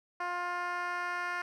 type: tone with band-pass filter sweep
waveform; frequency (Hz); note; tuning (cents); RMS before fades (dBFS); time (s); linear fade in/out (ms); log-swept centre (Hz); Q
10% pulse; 353.4; F4; +21; -35; 0.2-1.42; 5; 1000 to 1500; 1.3
effects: none